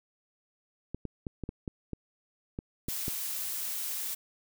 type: clicks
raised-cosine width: 3 ms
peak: -22 dBFS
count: 10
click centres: 0.946 / 1.053 / 1.268 / 1.437 / 1.491 / 1.678 / 1.933 / 2.589 / 2.885 / 3.081 s
type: noise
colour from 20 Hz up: blue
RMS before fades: -35 dBFS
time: 2.88-4.15 s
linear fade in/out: 10 ms
effects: none